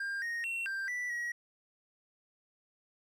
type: tone with pitch steps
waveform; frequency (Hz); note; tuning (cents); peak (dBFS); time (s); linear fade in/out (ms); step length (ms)
triangle; 1600 / 1863 / 2721 / 1579 / 1969 / 1909; G6 / A#6 / F7 / G6 / B6 / A#6; +35 / -2 / -46 / +12 / -6 / +41; -32; 0-1.32; 5; 220
effects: none